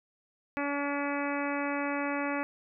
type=harmonic tone; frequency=285 Hz; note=C#4; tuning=48 cents sharp; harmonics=1 / 2 / 3 / 4 / 5 / 6 / 7 / 8 / 9; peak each=-33 / -36 / -38 / -39 / -40 / -41 / -41 / -42 / -43 dBFS; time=0.57-2.43 s; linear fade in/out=0 ms; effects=none